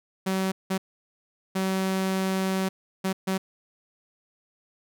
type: tone bursts at uneven times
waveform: sawtooth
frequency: 190 Hz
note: F#3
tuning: 46 cents sharp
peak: -20 dBFS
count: 5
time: 0.26-0.52 / 0.7-0.78 / 1.55-2.69 / 3.04-3.13 / 3.27-3.38 s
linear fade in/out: 10 ms
effects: none